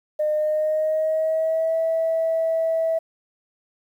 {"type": "tone with pitch glide", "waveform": "sine", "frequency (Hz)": [608, 651.6], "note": ["D#5", "E5"], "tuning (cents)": [-40, -20], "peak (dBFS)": -18, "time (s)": [0.19, 2.99], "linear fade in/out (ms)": 10, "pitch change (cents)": 120, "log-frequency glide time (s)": [0.33, 1.76], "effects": ["tanh soft clip ceiling -14 dBFS", "9-bit"]}